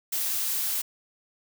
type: noise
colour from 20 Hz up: blue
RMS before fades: -28 dBFS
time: 0.12-0.82 s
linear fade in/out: 10 ms
effects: none